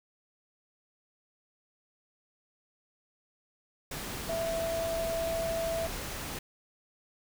sine tone in noise, 662 Hz, E5, 7 cents sharp, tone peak -30 dBFS, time 4.29-5.87 s, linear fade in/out 5 ms, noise pink, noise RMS -38 dBFS, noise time 3.91-6.39 s, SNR +5 dB, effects none

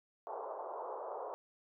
pink band-pass noise, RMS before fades -43 dBFS, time 0.27-1.34 s, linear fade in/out 0 ms, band 430 to 1100 Hz, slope 48 dB/octave, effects none

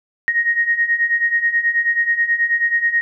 sine beating tone pair, 1864.7 / 1874 Hz, A#6 / A#6, 0 / +9 cents, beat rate 9.3 Hz, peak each -20 / -16 dBFS, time 0.28-3.01 s, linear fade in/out 0 ms, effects none

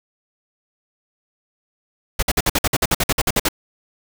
pink noise bursts, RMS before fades -17 dBFS, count 15, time 2.19-3.487 s, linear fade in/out 5 ms, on 37 ms, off 53 ms, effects none

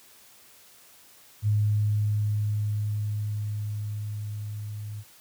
sine tone with level ramp, 105.1 Hz, G#2, 21 cents sharp, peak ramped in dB -19 to -33 dBFS, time 1.42-5.04 s, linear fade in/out 50 ms, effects white hiss -54 dBFS RMS until 5.2 s + high-pass 60 Hz 12 dB/octave

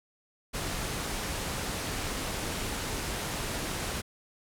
pink low-pass noise, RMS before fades -34 dBFS, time 0.53-4.02 s, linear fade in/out 20 ms, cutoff 12000 Hz, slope 24 dB/octave, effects none

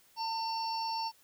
harmonic tone, 904 Hz, A5, 47 cents sharp, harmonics 1 / 3 / 5 / 6, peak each -33 / -49 / -41 / -42 dBFS, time 0.16-1.12 s, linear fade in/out 50 ms, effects white hiss -64 dBFS RMS until 1.23 s

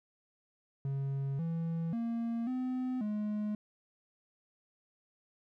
triangle tone with pitch steps, 137.3 / 165.5 / 231.7 / 254.8 / 210.5 Hz, C#3 / E3 / A#3 / C4 / G#3, -16 / +7 / -10 / -46 / +24 cents, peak -30 dBFS, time 0.85-3.55 s, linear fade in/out 2 ms, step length 540 ms, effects none

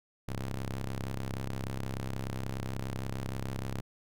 sawtooth ring-modulated tone, 66.6 Hz, C2, 31 cents sharp, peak -27 dBFS, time 0.28-3.81 s, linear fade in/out 5 ms, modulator 48.4 Hz, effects none

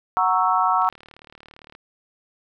sine chord, F# dominant seventh, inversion none, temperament equal, 740 / 932.3 / 1108.7 / 1318.5 Hz, F#5 / A#5 / C#6 / E6, 0 / 0 / 0 / 0 cents, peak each -22 dBFS, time 0.17-0.89 s, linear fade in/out 0 ms
click train, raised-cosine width 0.3 ms, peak -28 dBFS, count 36, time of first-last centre 0.82-1.751 s, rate 37.6 Hz
effects none

